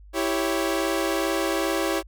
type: chord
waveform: sawtooth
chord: C# diminished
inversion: first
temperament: equal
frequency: 329.6 / 392 / 554.4 Hz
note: E4 / G4 / C#5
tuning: 0 / 0 / 0 cents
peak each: -22 / -24 / -24 dBFS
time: 0.13-2.03 s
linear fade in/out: 50 ms
effects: added 50 Hz sine -44 dBFS peak until 2.07 s